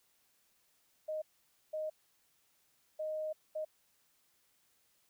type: tone bursts at uneven times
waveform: sine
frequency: 621 Hz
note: D#5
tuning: 3 cents flat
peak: -35 dBFS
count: 4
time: 1.08-1.22 / 1.73-1.9 / 2.99-3.33 / 3.55-3.65 s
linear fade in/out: 10 ms
effects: white hiss -73 dBFS RMS until 5.09 s